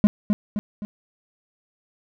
triangle tone with echo, 207.7 Hz, G#3, in tune, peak -8 dBFS, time 0.04-0.07 s, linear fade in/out 0 ms, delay 260 ms, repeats 3, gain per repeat -6 dB, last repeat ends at 0.85 s, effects none

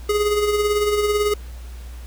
square tone with tremolo, 416.2 Hz, G#4, 4 cents sharp, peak -16 dBFS, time 0.09-1.34 s, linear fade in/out 5 ms, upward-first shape sine, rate 18 Hz, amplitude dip 45%, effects added 60 Hz sine -32 dBFS peak until 2.06 s + pink hiss -47 dBFS RMS until 2.06 s

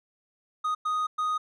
triangle tone bursts at uneven times, 1244.5 Hz, D#6, in tune, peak -23 dBFS, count 3, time 0.64-0.75 / 0.85-1.07 / 1.18-1.38 s, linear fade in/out 10 ms, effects resampled to 24000 Hz

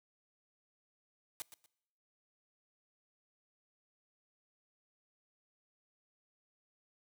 white noise with echo, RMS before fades -41 dBFS, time 1.4-1.42 s, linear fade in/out 0 ms, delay 120 ms, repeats 2, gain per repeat -12 dB, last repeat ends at 1.66 s, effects noise-tail reverb RT60 0.9 s tail -24 dB re dry + high-pass 100 Hz 12 dB/octave

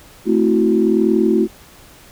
sine chord, F# half-diminished seventh, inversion first, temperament equal, 220 / 261.6 / 329.6 / 370 Hz, A3 / C4 / E4 / F#4, 0 / 0 / 0 / 0 cents, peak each -16 / -22 / -16 / -16 dBFS, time 0.25-1.48 s, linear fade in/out 50 ms, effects tanh soft clip ceiling -1 dBFS + pink hiss -44 dBFS RMS until 2.11 s

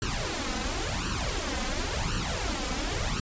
pink noise with flanger, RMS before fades -30 dBFS, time 0.02-3.2 s, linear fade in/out 2 ms, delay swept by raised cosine 0.68 to 3.98 ms, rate 0.94 Hz, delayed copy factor +0.8, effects resampled to 16000 Hz

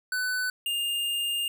square tone pair in turn, 1500 / 2816 Hz, F#6 / F7, +23 / +14 cents, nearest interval major seventh, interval 1091 cents, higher second, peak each -27 dBFS, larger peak neither, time 0.12-0.5 / 0.66-1.48 s, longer second, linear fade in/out 2 ms, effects 11-bit

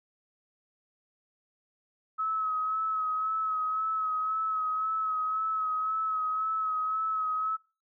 sine tone with vibrato, 1284 Hz, E6, 46 cents flat, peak -27 dBFS, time 2.18-7.57 s, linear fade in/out 20 ms, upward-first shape sine, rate 1.9 Hz, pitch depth 27 cents each way, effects noise-tail reverb RT60 0.4 s tail -24 dB re dry

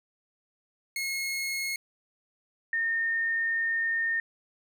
sawtooth / sine tone pair in turn, 2166 / 1827.2 Hz, C#7 / A#6, -41 / -35 cents, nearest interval minor third, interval 294 cents, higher first, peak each -26 / -25 dBFS, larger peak second, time 0.96-1.76 / 2.73-4.2 s, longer second, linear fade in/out 2 ms, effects none

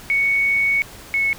sine tone pair in turn, 2224 / 2200 Hz, C#7 / C#7, +5 / -14 cents, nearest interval unison, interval 19 cents, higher first, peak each -15 / -16 dBFS, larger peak first, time 0.1-0.82 / 1.14-1.33 s, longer first, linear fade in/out 0 ms, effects pink hiss -40 dBFS RMS until 1.38 s

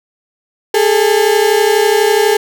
35% pulse tone pair together, 407.9 / 440 Hz, G#4 / A4, -31 / 0 cents, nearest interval minor second, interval 131 cents, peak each -10 dBFS, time 0.74-2.37 s, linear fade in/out 5 ms, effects none

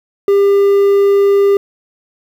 triangle tone, 399.5 Hz, G4, 33 cents sharp, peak -5 dBFS, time 0.28-1.57 s, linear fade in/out 2 ms, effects 7-bit

